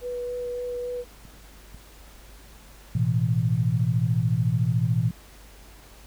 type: tone with vibrato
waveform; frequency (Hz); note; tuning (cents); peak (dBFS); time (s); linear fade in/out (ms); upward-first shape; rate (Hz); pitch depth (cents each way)
sine; 490; B4; -14; -28; 0.01-1.05; 50; sine; 3.6; 9
type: clicks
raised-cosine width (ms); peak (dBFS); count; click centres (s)
5; -33; 2; 1.253 / 1.746
type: chord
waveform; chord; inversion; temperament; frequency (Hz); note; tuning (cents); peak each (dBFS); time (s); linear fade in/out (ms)
sine; A suspended second; none; just; 110 / 123.75 / 165; A2 / B2 / E3; 0 / +4 / +2; -25 / -23 / -26; 2.95-5.11; 5
effects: added 50 Hz sine -48 dBFS peak until 6.06 s + pink hiss -51 dBFS RMS until 6.06 s